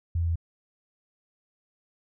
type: tone with pitch steps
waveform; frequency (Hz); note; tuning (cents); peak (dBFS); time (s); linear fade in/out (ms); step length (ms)
sine; 84.6 / 84.02 / 83.44; E2 / E2 / E2; +45 / +34 / +22; -23; 0.15-0.357; 5; 69
effects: none